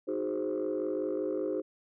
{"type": "chord", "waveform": "sine", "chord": "Ab dominant seventh", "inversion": "second", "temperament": "equal", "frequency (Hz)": [311.1, 370, 415.3, 523.3], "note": ["Eb4", "Gb4", "Ab4", "C5"], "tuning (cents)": [0, 0, 0, 0], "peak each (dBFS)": -34, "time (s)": [0.07, 1.62], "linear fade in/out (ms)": 20, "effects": ["tanh soft clip ceiling -24 dBFS"]}